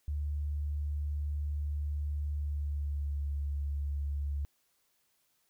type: tone with pitch glide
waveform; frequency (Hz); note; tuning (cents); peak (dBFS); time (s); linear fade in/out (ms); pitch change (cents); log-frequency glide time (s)
sine; 73.42 to 71.45; D2 to D2; 0 to -47; -31; 0.08-4.45; 0; -47; 2.31-3.28
effects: white hiss -74 dBFS RMS until 5.49 s